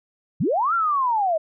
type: linear two-way sweep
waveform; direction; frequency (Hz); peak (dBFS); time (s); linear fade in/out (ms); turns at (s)
sine; up then down; 106.5 to 1396.9 to 611; -18; 0.4-1.38; 10; 0.74
effects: none